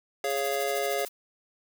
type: chord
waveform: square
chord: Db major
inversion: second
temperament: just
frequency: 415.8 / 554.4 / 693 Hz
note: Ab4 / Db5 / F5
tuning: +2 / 0 / -14 cents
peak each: -32 dBFS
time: 0.24-1.05 s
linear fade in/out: 2 ms
type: noise with tremolo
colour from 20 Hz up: blue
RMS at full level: -37 dBFS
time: 0.29-1.09 s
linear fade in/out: 20 ms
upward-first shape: sine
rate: 13 Hz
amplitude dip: 90%
effects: none